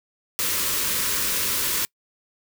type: band-stop noise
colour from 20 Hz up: white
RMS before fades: -24 dBFS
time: 0.39-1.85 s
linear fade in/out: 0 ms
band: 590 to 910 Hz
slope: 96 dB/octave
effects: noise-tail reverb RT60 0.1 s tail -26 dB re dry